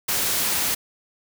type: noise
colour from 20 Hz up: white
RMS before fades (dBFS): -23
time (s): 0.08-0.75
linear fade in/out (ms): 10
effects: none